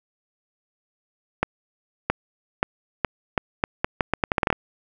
accelerating click train, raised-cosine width 0.5 ms, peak -4 dBFS, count 16, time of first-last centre 1.43-4.528 s, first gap 670 ms, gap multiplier 0.79, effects none

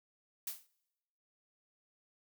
blue noise with exponential decay, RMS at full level -35 dBFS, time 0.47-0.67 s, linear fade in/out 5 ms, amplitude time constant 43 ms, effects noise-tail reverb RT60 1.0 s tail -25 dB re dry

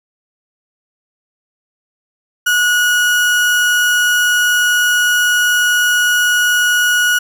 35% pulse tone, 1457 Hz, F#6, 27 cents flat, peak -9 dBFS, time 2.46-7.19 s, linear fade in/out 10 ms, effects none

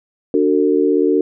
sine chord, D major, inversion none, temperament equal with one note detuned, 293.7 / 370 / 450.8 Hz, D4 / F#4 / A4, 0 / 0 / +42 cents, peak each -16 dBFS, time 0.34-1.21 s, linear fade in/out 2 ms, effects none

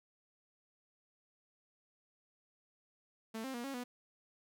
sawtooth tone with pitch steps, 222.7 / 264.9 / 238.9 / 273.7 / 245.8 Hz, A3 / C4 / A#3 / C#4 / B3, +21 / +22 / +43 / -22 / -8 cents, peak -36 dBFS, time 3.34-3.84 s, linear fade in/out 10 ms, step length 100 ms, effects none

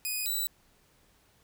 5% pulse tone pair in turn, 2489 / 3951 Hz, D#7 / B7, 0 / 0 cents, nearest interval minor sixth, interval 800 cents, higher second, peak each -21 / -21 dBFS, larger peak neither, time 0.05-0.26 / 0.26-0.47 s, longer neither, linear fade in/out 0 ms, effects pink hiss -65 dBFS RMS until 1.43 s

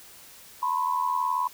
sine tone cluster, 901 / 993 / 1072 Hz, A5 / B5 / C6, +41 / +9 / +42 cents, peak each -34 / -25 / -29 dBFS, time 0.62-1.48 s, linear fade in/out 10 ms, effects white hiss -49 dBFS RMS until 1.53 s

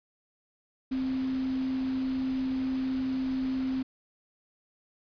sine tone in noise, 261.6 Hz, C4, in tune, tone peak -27 dBFS, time 0.91-3.83 s, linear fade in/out 10 ms, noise pink, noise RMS -45 dBFS, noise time 0.91-3.83 s, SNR +15 dB, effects resampled to 11025 Hz

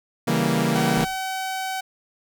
sawtooth chord, C# diminished seventh, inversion none, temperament equal, 138.59 / 164.81 / 196 / 233.1 Hz, C#3 / E3 / G3 / Bb3, 0 / 0 / 0 / 0 cents, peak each -23 / -20 / -23 / -19 dBFS, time 0.27-1.05 s, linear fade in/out 10 ms
sawtooth tone, 760 Hz, F#5, 46 cents sharp, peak -22 dBFS, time 0.75-1.81 s, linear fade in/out 10 ms
brown noise with exponential decay, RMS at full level -31 dBFS, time 0.97-1.26 s, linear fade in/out 1 ms, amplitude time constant 62 ms
effects none

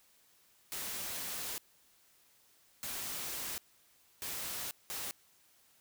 white noise bursts at uneven times, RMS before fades -40 dBFS, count 4, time 0.72-1.58 / 2.83-3.58 / 4.22-4.71 / 4.9-5.11 s, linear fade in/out 0 ms, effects white hiss -67 dBFS RMS until 5.8 s

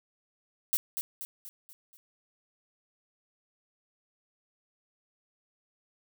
violet noise with echo, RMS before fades -27 dBFS, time 0.73-0.77 s, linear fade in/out 0 ms, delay 240 ms, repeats 5, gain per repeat -6 dB, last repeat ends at 1.97 s, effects none

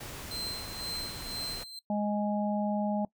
pink noise, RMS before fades -42 dBFS, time 0-1.64 s, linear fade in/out 10 ms
40% pulse tone with tremolo, 4117 Hz, C8, 29 cents flat, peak -33 dBFS, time 0.31-1.79 s, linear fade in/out 2 ms, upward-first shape sine, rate 2 Hz, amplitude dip 70%
harmonic tone, 207.7 Hz, G#3, in tune, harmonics 1 / 3 / 4, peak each -29 / -34 / -35 dBFS, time 1.9-3.05 s, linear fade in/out 2 ms
effects noise-tail reverb RT60 0.1 s tail -21 dB re dry

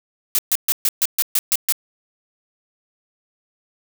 blue noise bursts, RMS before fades -17 dBFS, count 9, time 0.35-1.723 s, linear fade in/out 0 ms, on 37 ms, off 130 ms, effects none

